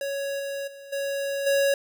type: tone with level steps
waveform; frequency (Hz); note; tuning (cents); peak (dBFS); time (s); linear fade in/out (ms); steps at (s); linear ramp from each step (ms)
square; 556; C#5; +5; -28 / -30 / -42 / -27 / -20; 0.01-1.74; 2; 0.39 / 0.67 / 0.92 / 1.46; 10
effects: none